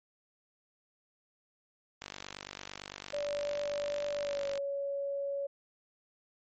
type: click train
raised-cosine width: 0.2 ms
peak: -23 dBFS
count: 126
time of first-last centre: 2.02-4.576 s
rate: 48.9 Hz
type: tone with pitch glide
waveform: sine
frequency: 580 to 559.6 Hz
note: D5 to C#5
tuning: -22 to +16 cents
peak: -32 dBFS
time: 3.13-5.47 s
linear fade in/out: 10 ms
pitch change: -62 cents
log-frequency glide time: 4.21-4.47 s
effects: MP3 32 kbps